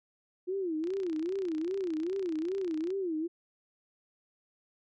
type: tone with vibrato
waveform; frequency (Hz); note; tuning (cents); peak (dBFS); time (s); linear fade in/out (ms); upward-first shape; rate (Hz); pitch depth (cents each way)
sine; 349.2; F4; 0; -30; 0.47-3.28; 20; sine; 2.5; 210
type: click train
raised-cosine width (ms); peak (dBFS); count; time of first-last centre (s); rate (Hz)
0.2; -32; 65; 0.84-2.905; 31
effects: none